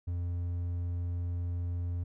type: tone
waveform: triangle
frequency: 87.31 Hz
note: F2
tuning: in tune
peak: -29 dBFS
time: 0.07-2.04 s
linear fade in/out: 10 ms
effects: none